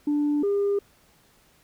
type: tone pair in turn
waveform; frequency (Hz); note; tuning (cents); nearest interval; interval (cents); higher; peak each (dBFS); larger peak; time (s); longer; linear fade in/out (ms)
sine; 293.7 / 402.7; D4 / G4; 0 / +47; perfect fourth; 547; second; -19; neither; 0.07-0.43 / 0.43-0.79; neither; 5
effects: tanh soft clip ceiling -18 dBFS + pink hiss -60 dBFS RMS until 1.63 s

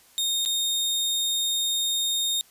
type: tone with dropouts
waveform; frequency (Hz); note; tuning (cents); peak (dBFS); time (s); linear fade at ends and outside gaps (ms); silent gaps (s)
sawtooth; 3690; A#7; -18; -20; 0.18-2.41; 0; 0.451-0.459
effects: white hiss -56 dBFS RMS until 2.5 s + resampled to 32000 Hz

